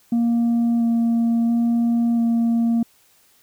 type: tone with vibrato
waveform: sine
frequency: 233.1 Hz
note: A#3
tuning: in tune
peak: -13 dBFS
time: 0.12-2.83 s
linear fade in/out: 5 ms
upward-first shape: square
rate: 0.73 Hz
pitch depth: 9 cents each way
effects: tanh soft clip ceiling -15 dBFS + white hiss -57 dBFS RMS until 3.42 s